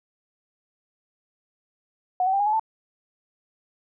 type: tone with pitch steps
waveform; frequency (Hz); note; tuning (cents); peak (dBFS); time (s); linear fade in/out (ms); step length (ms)
sine; 733 / 761 / 790.2 / 820.4 / 851.8 / 884.4; F#5 / F#5 / G5 / G#5 / G#5 / A5; -16 / +48 / +14 / -21 / +44 / +9; -19; 2.2-2.596; 2; 66
effects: none